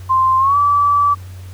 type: tone with pitch glide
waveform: sine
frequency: 1046.5 to 1154.5 Hz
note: C6 to D6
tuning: 0 to -30 cents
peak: -10 dBFS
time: 0.09-1.15 s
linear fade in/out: 20 ms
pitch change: +170 cents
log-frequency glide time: 0.38-0.57 s
effects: added 92 Hz sine -30 dBFS peak until 1.53 s + pink hiss -45 dBFS RMS until 1.53 s